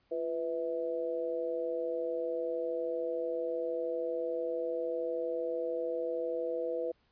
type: tone with amplitude modulation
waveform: sine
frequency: 496.1 Hz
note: B4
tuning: 8 cents sharp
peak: -27 dBFS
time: 0.11-6.92 s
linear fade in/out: 10 ms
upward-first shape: sine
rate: 153 Hz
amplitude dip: 95%
effects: pink hiss -72 dBFS RMS until 7.11 s + resampled to 11025 Hz